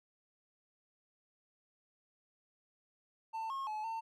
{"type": "tone with pitch steps", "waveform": "triangle", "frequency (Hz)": [893, 1082, 857, 902], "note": ["A5", "C#6", "A5", "A5"], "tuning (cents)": [25, -42, -46, 43], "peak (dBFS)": -35, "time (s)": [3.33, 4.01], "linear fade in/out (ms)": 20, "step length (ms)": 170, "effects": []}